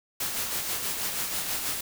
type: noise with tremolo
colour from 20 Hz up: white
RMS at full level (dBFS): -29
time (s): 0.2-1.81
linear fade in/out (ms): 5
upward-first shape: sine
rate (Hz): 6.2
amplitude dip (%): 40
effects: none